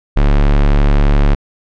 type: tone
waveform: square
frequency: 35.82 Hz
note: D1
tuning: 42 cents flat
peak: -8 dBFS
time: 0.16-1.35 s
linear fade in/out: 10 ms
effects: low-pass 3000 Hz 12 dB/octave